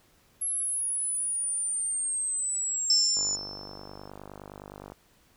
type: exponential sweep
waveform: sine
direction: down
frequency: 11175 to 6930 Hz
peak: -27 dBFS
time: 0.41-3.36 s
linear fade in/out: 10 ms
type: tone with exponential decay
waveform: sine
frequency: 5320 Hz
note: E8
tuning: 15 cents sharp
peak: -18 dBFS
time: 2.9-4.1 s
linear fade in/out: 1 ms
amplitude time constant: 260 ms
type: click train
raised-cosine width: 1 ms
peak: -28 dBFS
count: 88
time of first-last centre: 3.17-4.921 s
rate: 49.7 Hz
effects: pink hiss -63 dBFS RMS until 5.36 s